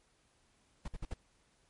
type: noise bursts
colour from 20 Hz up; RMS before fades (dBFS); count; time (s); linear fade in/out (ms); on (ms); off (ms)
brown; -38; 4; 0.85-1.138; 5; 30; 56
effects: pink hiss -71 dBFS RMS until 1.69 s + MP3 48 kbps

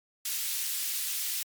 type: high-pass noise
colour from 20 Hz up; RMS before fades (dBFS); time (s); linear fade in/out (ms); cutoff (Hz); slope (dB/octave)
white; -32; 0.25-1.43; 5; 2500; 12
effects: MP3 96 kbps

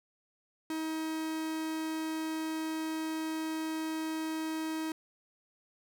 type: tone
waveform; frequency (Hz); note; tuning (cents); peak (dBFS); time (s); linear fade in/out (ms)
45% pulse; 317.4; D#4; +35; -33; 0.7-4.92; 2
effects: none

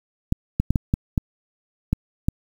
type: clicks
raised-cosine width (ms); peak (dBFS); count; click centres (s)
5; -6; 8; 0.324 / 0.6 / 0.706 / 0.758 / 0.939 / 1.178 / 1.93 / 2.285
effects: 7-bit

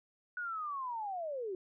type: linear sweep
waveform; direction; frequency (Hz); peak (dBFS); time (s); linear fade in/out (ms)
sine; down; 1480 to 356.3; -36; 0.37-1.55; 2
effects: none

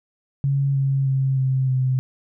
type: tone with pitch steps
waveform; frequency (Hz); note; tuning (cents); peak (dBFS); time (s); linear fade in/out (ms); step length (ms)
sine; 138.59 / 136.29 / 134.02 / 131.8 / 129.61; C#3 / C#3 / C3 / C3 / C3; 0 / -29 / +42 / +13 / -16; -17; 0.44-1.99; 0; 310
effects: none

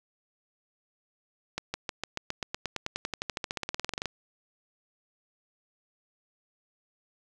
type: accelerating click train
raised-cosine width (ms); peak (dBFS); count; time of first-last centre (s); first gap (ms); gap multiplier
0.2; -14; 30; 1.58-4.057; 160; 0.95
effects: none

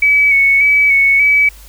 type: tone with vibrato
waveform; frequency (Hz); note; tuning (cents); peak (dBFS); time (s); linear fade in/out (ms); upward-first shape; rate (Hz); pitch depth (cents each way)
sine; 2250; C#7; +25; -7; 0.02-1.49; 5; square; 1.7; 28
effects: added 50 Hz sine -36 dBFS peak until 1.68 s + white hiss -42 dBFS RMS until 1.68 s

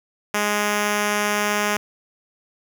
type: tone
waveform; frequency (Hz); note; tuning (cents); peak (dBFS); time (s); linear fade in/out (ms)
5% pulse; 207.7; G#3; 0; -8; 0.34-1.77; 5
effects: none

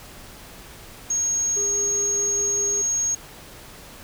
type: tone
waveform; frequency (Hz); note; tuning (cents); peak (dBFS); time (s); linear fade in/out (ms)
sine; 6550; G#8; -25; -20; 1.1-3.15; 5
type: tone with tremolo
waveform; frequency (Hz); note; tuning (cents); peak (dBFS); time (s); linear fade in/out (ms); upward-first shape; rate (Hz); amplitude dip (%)
triangle; 406.1; G#4; -39; -28; 1.56-2.82; 10; sine; 4.9; 25
effects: pink hiss -43 dBFS RMS until 4.03 s

